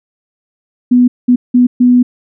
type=tone bursts at uneven times; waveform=sine; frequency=246.9 Hz; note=B3; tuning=in tune; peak=-4 dBFS; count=4; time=0.91-1.08 / 1.28-1.36 / 1.54-1.67 / 1.8-2.03 s; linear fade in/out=10 ms; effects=none